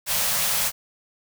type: band-stop noise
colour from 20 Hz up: white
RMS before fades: -23 dBFS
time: 0.06-0.72 s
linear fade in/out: 50 ms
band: 220 to 470 Hz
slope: 96 dB/octave
effects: none